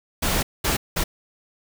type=noise bursts at uneven times; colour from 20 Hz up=pink; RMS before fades=-22 dBFS; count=3; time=0.22-0.43 / 0.64-0.77 / 0.96-1.04 s; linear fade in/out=10 ms; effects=none